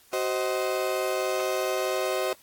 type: chord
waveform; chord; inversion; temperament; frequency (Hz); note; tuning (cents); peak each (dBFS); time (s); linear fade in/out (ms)
35% pulse; C diminished; second; just; 376.7 / 523.3 / 627.9; Gb4 / C5 / Eb5; +31 / 0 / +16; -28; 0.13-2.33; 2
effects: white hiss -57 dBFS RMS until 2.42 s + AAC 64 kbps